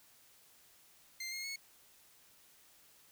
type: tone with pitch steps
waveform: 20% pulse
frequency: 2093 / 2143 / 2195 Hz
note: C7 / C7 / C#7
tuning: 0 / +41 / -18 cents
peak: -35 dBFS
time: 1.2-1.56 s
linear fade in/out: 5 ms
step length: 120 ms
effects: white hiss -64 dBFS RMS until 3.11 s